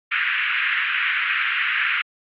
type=band-pass noise; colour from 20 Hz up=pink; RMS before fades=-22 dBFS; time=0.11-2.02 s; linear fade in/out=10 ms; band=1400 to 2800 Hz; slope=48 dB/octave; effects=AAC 48 kbps